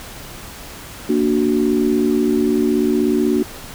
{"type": "chord", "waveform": "sine", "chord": "Bb augmented", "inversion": "none", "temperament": "equal", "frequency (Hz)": [233.1, 293.7, 370], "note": ["Bb3", "D4", "F#4"], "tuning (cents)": [0, 0, 0], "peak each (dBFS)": -18, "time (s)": [1.09, 3.43], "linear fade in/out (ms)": 5, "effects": ["pink hiss -35 dBFS RMS until 3.74 s"]}